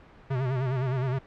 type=tone with vibrato; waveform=square; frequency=130 Hz; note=C3; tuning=11 cents flat; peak=-26 dBFS; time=0.3-1.19 s; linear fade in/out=10 ms; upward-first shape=sine; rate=9.7 Hz; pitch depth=91 cents each way; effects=pink hiss -52 dBFS RMS until 1.26 s + low-pass 2000 Hz 12 dB/octave